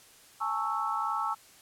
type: chord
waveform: sine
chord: A major seventh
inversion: third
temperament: equal with one note detuned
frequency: 830.6 / 893.3 / 1108.7 / 1318.5 Hz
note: G#5 / A5 / C#6 / E6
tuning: 0 / +26 / 0 / 0 cents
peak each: -36 / -34 / -34 / -32 dBFS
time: 0.4-1.35 s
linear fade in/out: 20 ms
effects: white hiss -56 dBFS RMS until 1.61 s + low-pass 12000 Hz 12 dB/octave